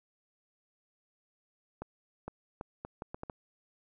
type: accelerating click train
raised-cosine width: 1 ms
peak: -25 dBFS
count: 8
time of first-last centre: 1.82-3.298 s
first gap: 460 ms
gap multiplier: 0.72
effects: none